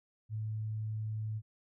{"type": "tone", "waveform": "sine", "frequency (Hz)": 108.6, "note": "A2", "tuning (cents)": -22, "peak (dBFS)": -34, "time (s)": [0.29, 1.42], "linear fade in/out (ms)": 50, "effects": []}